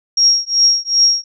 sine tone with tremolo, 5590 Hz, F8, 1 cent sharp, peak -6 dBFS, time 0.17-1.24 s, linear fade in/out 5 ms, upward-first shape triangle, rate 2.6 Hz, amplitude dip 100%, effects none

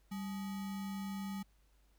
sine tone with sample-and-hold, 196 Hz, G3, in tune, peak -38 dBFS, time 0.11-1.43 s, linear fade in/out 10 ms, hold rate 1050 Hz, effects added 50 Hz sine -66 dBFS peak until 1.98 s + pink hiss -75 dBFS RMS until 1.98 s

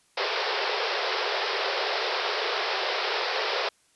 pink band-pass noise, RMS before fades -28 dBFS, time 0.17-3.69 s, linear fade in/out 5 ms, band 380 to 5300 Hz, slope 96 dB/octave, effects white hiss -64 dBFS RMS until 3.95 s + resampled to 24000 Hz

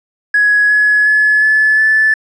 triangle tone with pitch steps, 1675 / 1692.5 / 1710.2 / 1728.1 / 1746.1 Hz, G#6 / G#6 / A6 / A6 / A6, +14 / +32 / -50 / -32 / -14 cents, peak -4 dBFS, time 0.34-2.14 s, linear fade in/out 5 ms, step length 360 ms, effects tanh soft clip ceiling -5 dBFS + resampled to 22050 Hz

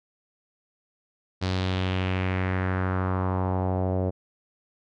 sawtooth tone with low-pass filter sweep, 93 Hz, F#2, 9 cents sharp, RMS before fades -26 dBFS, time 1.41-4.11 s, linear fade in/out 20 ms, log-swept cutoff 4600 to 560 Hz, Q 2.5, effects none

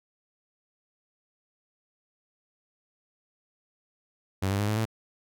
sawtooth tone with pitch steps, 95.9 / 99.57 / 103.38 / 107.33 / 111.44 Hz, G2 / G2 / G#2 / A2 / A2, -37 / +28 / -7 / -43 / +23 cents, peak -21 dBFS, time 4.42-4.855 s, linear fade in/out 10 ms, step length 87 ms, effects none

